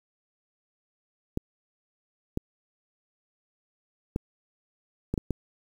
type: clicks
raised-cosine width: 3 ms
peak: -14 dBFS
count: 6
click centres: 1.374 / 2.374 / 4.161 / 5.14 / 5.178 / 5.307 s
effects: 8-bit